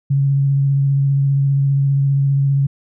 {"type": "tone with vibrato", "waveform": "sine", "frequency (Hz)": 138.59, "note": "C#3", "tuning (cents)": 0, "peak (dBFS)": -12, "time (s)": [0.1, 2.67], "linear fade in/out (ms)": 10, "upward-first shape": "sine", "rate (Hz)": 15, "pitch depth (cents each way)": 16, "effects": []}